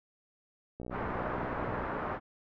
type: click train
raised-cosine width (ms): 2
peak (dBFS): -28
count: 65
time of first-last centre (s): 0.8-1.837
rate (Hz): 61.7
type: low-pass noise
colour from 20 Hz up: white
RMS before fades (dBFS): -36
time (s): 0.9-2.2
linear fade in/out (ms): 50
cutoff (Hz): 1400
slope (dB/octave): 24
effects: none